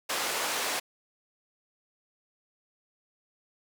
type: band-pass noise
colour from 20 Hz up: pink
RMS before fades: -31 dBFS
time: 0.09-0.8 s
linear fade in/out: 10 ms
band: 550 to 12000 Hz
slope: 12 dB/octave
effects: none

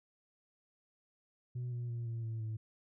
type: tone with pitch steps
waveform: sine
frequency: 123.47 / 120.65 / 117.89 / 115.2 / 112.57 / 110 Hz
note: B2 / B2 / A#2 / A#2 / A2 / A2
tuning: 0 / -40 / +20 / -20 / +40 / 0 cents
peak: -34 dBFS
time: 1.55-2.57 s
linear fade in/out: 10 ms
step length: 170 ms
effects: tanh soft clip ceiling -35 dBFS

